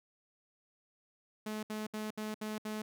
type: tone bursts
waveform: sawtooth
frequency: 214.6 Hz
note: A3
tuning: 43 cents flat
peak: -33 dBFS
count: 6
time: 1.46-2.82 s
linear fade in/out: 5 ms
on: 170 ms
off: 68 ms
effects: none